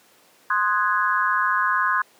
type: chord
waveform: sine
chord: Ab dominant seventh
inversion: first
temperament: equal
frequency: 1046.5 / 1244.5 / 1480 / 1661.2 Hz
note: C6 / Eb6 / Gb6 / Ab6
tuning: 0 / 0 / 0 / 0 cents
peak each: -22 / -25 / -25 / -24 dBFS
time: 0.5-2.02 s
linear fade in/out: 5 ms
effects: pink hiss -55 dBFS RMS until 2.19 s + high-pass 300 Hz 12 dB/octave